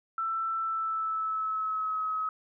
sine tone with pitch glide, 1332 to 1277.7 Hz, E6 to D#6, +18 to +46 cents, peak -28 dBFS, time 0.18-2.29 s, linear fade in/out 2 ms, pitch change -72 cents, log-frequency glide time 0.57-2.01 s, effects none

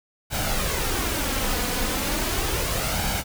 pink noise with flanger, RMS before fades -25 dBFS, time 0.3-3.24 s, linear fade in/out 50 ms, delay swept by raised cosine 1.3 to 4.1 ms, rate 0.36 Hz, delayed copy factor +0.5, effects none

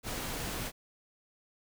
pink noise, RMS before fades -37 dBFS, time 0.03-0.72 s, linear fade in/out 50 ms, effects none

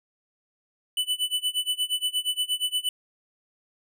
square tone with tremolo, 2987 Hz, F#7, 16 cents sharp, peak -22 dBFS, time 0.97-2.89 s, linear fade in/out 2 ms, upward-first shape sine, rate 8.5 Hz, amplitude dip 95%, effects none

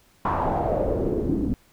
pink noise with low-pass filter sweep, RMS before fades -24 dBFS, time 0.25-1.54 s, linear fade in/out 0 ms, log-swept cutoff 1100 to 250 Hz, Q 4.6, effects pink hiss -59 dBFS RMS until 1.72 s

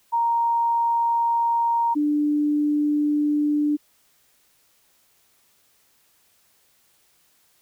sine tone pair in turn, 932.3 / 295.9 Hz, A#5 / D4, 0 / +13 cents, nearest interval octave + minor sixth, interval 1987 cents, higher first, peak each -18 dBFS, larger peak neither, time 0.12-1.95 / 1.95-3.77 s, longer first, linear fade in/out 20 ms, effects white hiss -62 dBFS RMS until 7.61 s

